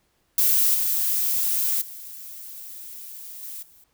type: noise with level steps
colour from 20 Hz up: violet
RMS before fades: -19 / -23 / -39 / -36 / -53 dBFS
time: 0.38-3.84 s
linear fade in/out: 2 ms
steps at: 0.74 / 1.81 / 3.42 / 3.62 s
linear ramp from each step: 10 ms
effects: pink hiss -68 dBFS RMS until 3.93 s